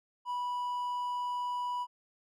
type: tone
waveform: triangle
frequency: 982 Hz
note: B5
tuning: 10 cents flat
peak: -30 dBFS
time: 0.25-1.87 s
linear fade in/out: 50 ms
effects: none